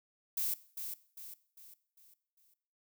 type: noise with echo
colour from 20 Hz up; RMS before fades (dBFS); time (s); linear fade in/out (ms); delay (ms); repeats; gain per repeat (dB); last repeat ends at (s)
violet; -34; 0.37-0.54; 5; 400; 5; -7; 2.54
effects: noise-tail reverb RT60 0.6 s tail -18 dB re dry